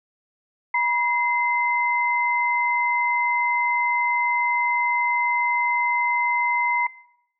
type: tone pair together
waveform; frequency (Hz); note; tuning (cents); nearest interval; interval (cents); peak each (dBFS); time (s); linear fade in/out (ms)
sine; 967 / 2067; B5 / C7; -37 / -22; octave + minor second; 1315; -21; 0.74-6.87; 5
effects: noise-tail reverb RT60 0.8 s tail -22 dB re dry